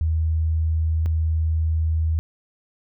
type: tone pair in turn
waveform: sine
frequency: 79.9 / 79.9 Hz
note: D#2 / D#2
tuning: +47 / +47 cents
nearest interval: unison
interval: 0 cents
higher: neither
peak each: -18 dBFS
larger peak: neither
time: 0.01-1.06 / 1.06-2.19 s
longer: second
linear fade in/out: 0 ms
effects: none